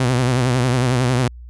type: tone with vibrato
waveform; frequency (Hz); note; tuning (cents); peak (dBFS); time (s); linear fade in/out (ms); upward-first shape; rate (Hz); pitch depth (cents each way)
sawtooth; 125.7; B2; +31; -11; 0-1.28; 5; triangle; 11; 99
effects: added 60 Hz sine -34 dBFS peak until 1.49 s + resampled to 24000 Hz